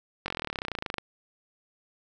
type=slowing click train; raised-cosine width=0.3 ms; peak=-15 dBFS; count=25; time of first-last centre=0.26-0.983 s; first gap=21 ms; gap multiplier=1.03; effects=none